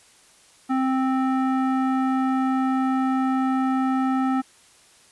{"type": "tone with low-pass filter", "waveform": "square", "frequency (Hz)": 262.3, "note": "C4", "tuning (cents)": 4, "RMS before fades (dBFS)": -22, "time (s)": [0.69, 4.42], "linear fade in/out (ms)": 20, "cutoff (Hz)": 1300, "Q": 1.7, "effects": ["white hiss -54 dBFS RMS until 5.11 s", "resampled to 24000 Hz"]}